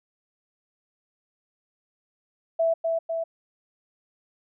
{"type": "tone with echo", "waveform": "sine", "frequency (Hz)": 659.3, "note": "E5", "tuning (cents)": 0, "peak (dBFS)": -19, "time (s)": [2.59, 2.74], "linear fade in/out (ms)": 10, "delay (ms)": 250, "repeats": 2, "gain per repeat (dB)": -3, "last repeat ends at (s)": 3.24, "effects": []}